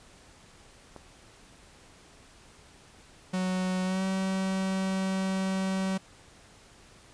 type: click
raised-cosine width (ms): 1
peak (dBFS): -29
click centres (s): 0.963
type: tone with pitch glide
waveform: 45% pulse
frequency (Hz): 185 to 190.53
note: F#3 to G3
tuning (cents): 0 to -49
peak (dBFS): -27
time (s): 3.33-5.98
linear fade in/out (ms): 10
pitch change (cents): +51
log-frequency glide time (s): 3.84-4.03
effects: pink hiss -55 dBFS RMS until 7.13 s + resampled to 22050 Hz